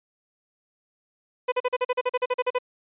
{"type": "tone bursts", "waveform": "30% pulse", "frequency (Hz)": 500, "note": "B4", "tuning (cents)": 21, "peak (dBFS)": -18, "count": 14, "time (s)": [1.48, 2.587], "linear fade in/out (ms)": 10, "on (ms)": 41, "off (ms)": 41, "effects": ["resampled to 8000 Hz"]}